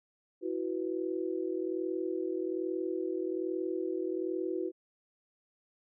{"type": "chord", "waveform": "sine", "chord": "E suspended second", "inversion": "none", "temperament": "just", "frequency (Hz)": [329.6, 370.8, 494.4], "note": ["E4", "F#4", "B4"], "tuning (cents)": [0, 4, 2], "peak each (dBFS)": [-35, -34, -40], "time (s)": [0.41, 4.72], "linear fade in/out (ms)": 50, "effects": []}